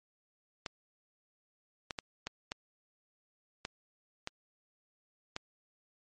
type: clicks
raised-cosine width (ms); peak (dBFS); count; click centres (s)
0.2; -19; 8; 0.662 / 1.908 / 1.988 / 2.27 / 2.519 / 3.651 / 4.274 / 5.364
effects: MP3 48 kbps